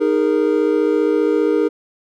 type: chord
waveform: triangle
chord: D# suspended fourth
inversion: none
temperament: equal with one note detuned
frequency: 311.1 / 411.2 / 466.2 Hz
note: D#4 / G#4 / A#4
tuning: 0 / -17 / 0 cents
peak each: -16 dBFS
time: 0-1.69 s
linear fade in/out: 20 ms
effects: none